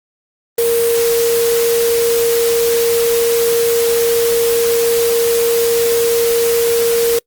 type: tone in noise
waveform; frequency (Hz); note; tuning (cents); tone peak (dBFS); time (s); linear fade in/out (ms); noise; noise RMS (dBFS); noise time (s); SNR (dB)
sine; 466.2; A#4; 0; -11; 0.58-7.19; 5; white; -21; 0.58-7.19; +7
effects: noise-tail reverb RT60 0.1 s tail -26 dB re dry + Opus 32 kbps